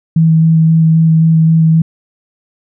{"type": "tone with vibrato", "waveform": "sine", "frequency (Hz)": 161.5, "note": "E3", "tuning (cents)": -35, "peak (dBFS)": -5, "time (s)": [0.16, 1.82], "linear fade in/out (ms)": 5, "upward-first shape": "square", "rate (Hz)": 3.8, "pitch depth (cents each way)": 9, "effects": []}